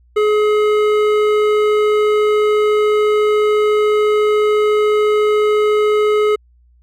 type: tone with hard clipping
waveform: sine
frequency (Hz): 423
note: G#4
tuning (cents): +32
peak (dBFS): -13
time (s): 0.16-6.36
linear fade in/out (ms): 10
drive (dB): 12
effects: added 60 Hz sine -48 dBFS peak until 6.82 s